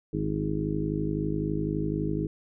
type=harmonic tone with a mistuned harmonic; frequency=51.91 Hz; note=G#1; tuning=in tune; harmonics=1 / 2 / 3 / 4 / 5 / 6 / 7 / 8; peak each=-36 / -38 / -31 / -36 / -37 / -31 / -40 / -35 dBFS; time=0.13-2.27 s; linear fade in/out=5 ms; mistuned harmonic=7; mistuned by=-24 cents; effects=none